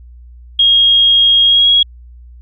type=tone with pitch glide; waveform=sine; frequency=3263 to 3310 Hz; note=G#7 to G#7; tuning=-31 to -6 cents; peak=-6 dBFS; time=0.59-1.83 s; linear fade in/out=5 ms; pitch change=+25 cents; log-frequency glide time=1.45-1.68 s; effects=added 60 Hz sine -34 dBFS peak until 2.41 s